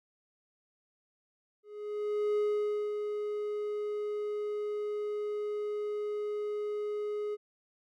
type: tone with ADSR envelope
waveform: triangle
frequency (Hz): 418.2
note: G#4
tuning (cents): +12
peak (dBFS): -24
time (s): 1.63-7.37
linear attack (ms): 740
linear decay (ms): 550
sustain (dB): -6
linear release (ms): 34
effects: none